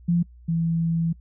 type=tone pair in turn; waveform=sine; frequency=172 / 165.67 Hz; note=F3 / E3; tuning=-26 / +9 cents; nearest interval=minor second; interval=65 cents; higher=first; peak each=-17 / -20 dBFS; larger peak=first; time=0.08-0.23 / 0.48-1.13 s; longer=second; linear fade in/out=10 ms; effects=noise-tail reverb RT60 0.1 s tail -26 dB re dry + added 60 Hz sine -45 dBFS peak until 1.2 s